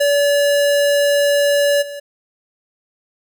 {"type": "tone with level steps", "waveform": "square", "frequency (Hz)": 573, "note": "D5", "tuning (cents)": -43, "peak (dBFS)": [-13, -28], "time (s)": [0, 2], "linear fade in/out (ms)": 10, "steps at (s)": 1.81, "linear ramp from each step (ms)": 20, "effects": []}